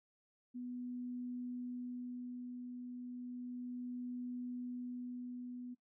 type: tone with tremolo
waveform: sine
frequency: 246.9 Hz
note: B3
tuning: in tune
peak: -40 dBFS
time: 0.54-5.75 s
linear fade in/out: 20 ms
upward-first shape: sine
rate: 0.33 Hz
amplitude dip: 35%
effects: noise-tail reverb RT60 0.1 s tail -18 dB re dry